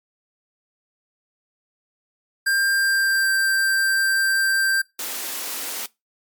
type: tone with pitch glide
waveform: square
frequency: 1592 to 1573.7 Hz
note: G6 to G6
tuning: +26 to +6 cents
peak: -18 dBFS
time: 2.46-4.82 s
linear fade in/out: 10 ms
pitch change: -20 cents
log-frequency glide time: 2.72-3.35 s
type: high-pass noise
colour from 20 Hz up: white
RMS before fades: -29 dBFS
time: 4.99-5.86 s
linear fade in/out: 2 ms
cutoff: 220 Hz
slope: 96 dB/octave
effects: noise-tail reverb RT60 0.2 s tail -21 dB re dry + MP3 96 kbps